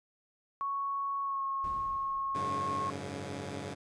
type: tone with pitch glide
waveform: sine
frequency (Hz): 1108.7 to 1089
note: C#6 to C#6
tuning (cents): 0 to -31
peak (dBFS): -31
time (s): 0.61-2.9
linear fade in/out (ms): 0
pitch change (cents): -31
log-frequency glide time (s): 1.22-1.43
type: noise with exponential decay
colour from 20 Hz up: brown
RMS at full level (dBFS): -43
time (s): 1.64-2.93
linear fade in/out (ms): 1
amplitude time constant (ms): 280
type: chord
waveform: 10% pulse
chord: F# suspended second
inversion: none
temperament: equal with one note detuned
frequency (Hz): 92.5 / 103.83 / 141.18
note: F#2 / G#2 / C#3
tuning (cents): 0 / 0 / +32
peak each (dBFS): -34 / -35 / -33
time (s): 2.34-3.75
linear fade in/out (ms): 20
effects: resampled to 22050 Hz